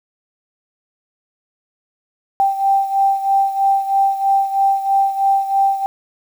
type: beating tone pair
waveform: sine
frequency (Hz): 784 / 787.1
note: G5 / G5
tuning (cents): 0 / +7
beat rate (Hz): 3.1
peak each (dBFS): -14 / -19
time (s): 2.4-5.86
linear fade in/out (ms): 0
effects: 7-bit